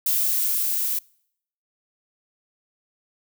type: noise with level ramp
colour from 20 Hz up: violet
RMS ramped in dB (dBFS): -21 to -25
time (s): 0.06-0.99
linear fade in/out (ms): 5
effects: noise-tail reverb RT60 0.7 s tail -26 dB re dry